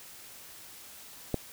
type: click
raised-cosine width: 2 ms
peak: -14 dBFS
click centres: 1.343 s
effects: white hiss -49 dBFS RMS until 1.52 s